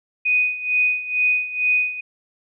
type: tone with tremolo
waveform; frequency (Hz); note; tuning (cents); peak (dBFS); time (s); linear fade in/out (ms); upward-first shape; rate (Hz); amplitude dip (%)
sine; 2489; D#7; 0; -14; 0.25-2.01; 10; sine; 2.2; 80
effects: none